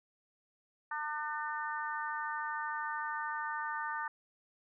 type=harmonic tone; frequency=301.1 Hz; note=D4; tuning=43 cents sharp; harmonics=3 / 4 / 5 / 6; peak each=-39 / -40 / -41 / -42 dBFS; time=0.91-4.08 s; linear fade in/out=5 ms; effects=none